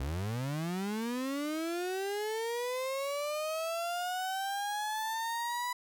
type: linear sweep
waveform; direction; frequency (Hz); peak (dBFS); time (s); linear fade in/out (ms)
35% pulse; up; 61.74 to 990; -31; 0-5.73; 5
effects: none